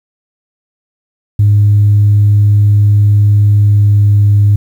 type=tone with pitch glide; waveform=sine; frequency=103.2 to 102.49 Hz; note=G#2 to G#2; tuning=-10 to -22 cents; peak=-3 dBFS; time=1.39-4.56 s; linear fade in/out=5 ms; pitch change=-12 cents; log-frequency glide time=3.58-4.24 s; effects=tanh soft clip ceiling -1 dBFS + 7-bit